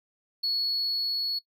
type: tone with level ramp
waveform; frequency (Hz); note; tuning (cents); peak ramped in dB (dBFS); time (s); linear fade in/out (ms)
triangle; 4378; C#8; -22; -23 to -26; 0.43-1.39; 10
effects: noise-tail reverb RT60 0.1 s tail -19 dB re dry + tanh soft clip ceiling -21 dBFS